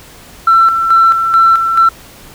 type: tone with tremolo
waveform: sine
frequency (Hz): 1343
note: E6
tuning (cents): +32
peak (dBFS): -3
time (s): 0.47-1.89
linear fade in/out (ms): 5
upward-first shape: square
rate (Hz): 2.3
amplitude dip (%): 55
effects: tanh soft clip ceiling 0 dBFS + pink hiss -37 dBFS RMS until 2.34 s